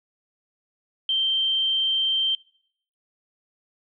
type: tone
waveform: sine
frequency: 3136 Hz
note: G7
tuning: in tune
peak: -20 dBFS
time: 1.09-2.35 s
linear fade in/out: 2 ms
effects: noise-tail reverb RT60 0.7 s tail -24 dB re dry